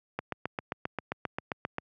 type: click train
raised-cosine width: 0.5 ms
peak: -16 dBFS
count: 13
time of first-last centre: 0.19-1.784 s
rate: 7.53 Hz
effects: high-pass 100 Hz 12 dB/octave